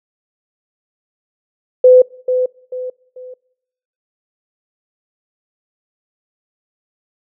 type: tone with echo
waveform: sine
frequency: 506 Hz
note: B4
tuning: 42 cents sharp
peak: -3 dBFS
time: 1.84-2.02 s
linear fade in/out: 5 ms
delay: 440 ms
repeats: 3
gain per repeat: -9 dB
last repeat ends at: 3.34 s
effects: noise-tail reverb RT60 0.8 s tail -25 dB re dry